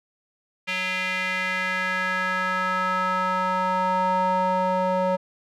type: tone with band-pass filter sweep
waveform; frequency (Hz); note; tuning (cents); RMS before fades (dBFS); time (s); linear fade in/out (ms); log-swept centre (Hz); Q
square; 185; F#3; 0; -24; 0.67-5.17; 20; 2500 to 700; 3.1
effects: none